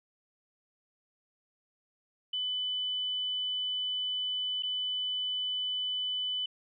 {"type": "tone with dropouts", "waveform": "sine", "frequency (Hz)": 3000, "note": "F#7", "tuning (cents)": 23, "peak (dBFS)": -30, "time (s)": [2.33, 6.46], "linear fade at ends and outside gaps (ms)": 5, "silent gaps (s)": [4.625, 4.632], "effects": []}